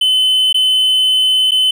triangle tone with dropouts, 3039 Hz, F#7, 46 cents sharp, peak -8 dBFS, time 0.01-1.71 s, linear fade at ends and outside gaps 5 ms, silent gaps 0.528-0.543 / 1.51-1.517 s, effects none

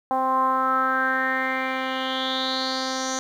10% pulse tone with low-pass filter sweep, 261.6 Hz, C4, in tune, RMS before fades -24 dBFS, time 0.11-3.19 s, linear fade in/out 0 ms, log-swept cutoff 870 to 6200 Hz, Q 6, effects 9-bit

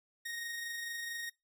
sawtooth tone with amplitude modulation, 1864.7 Hz, A#6, in tune, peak -34 dBFS, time 0.25-1.3 s, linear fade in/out 10 ms, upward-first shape sine, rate 24.5 Hz, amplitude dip 30%, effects noise-tail reverb RT60 0.2 s tail -23 dB re dry

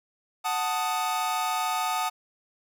45% pulse chord, D# diminished, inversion first, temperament equal, 740 / 880 / 1244.5 Hz, F#5 / A5 / D#6, 0 / 0 / 0 cents, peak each -30 dBFS, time 0.44-2.1 s, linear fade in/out 20 ms, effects none

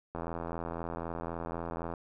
click train, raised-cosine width 1 ms, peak -23 dBFS, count 151, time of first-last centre 0.15-1.938 s, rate 83.9 Hz, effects none

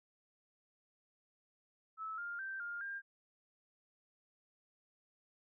sine tone with pitch steps, 1304 / 1404 / 1563 / 1409 / 1601 Hz, E6 / F6 / G6 / F6 / G6, -19 / +9 / -6 / +15 / +36 cents, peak -40 dBFS, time 1.97-3.02 s, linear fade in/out 50 ms, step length 210 ms, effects none

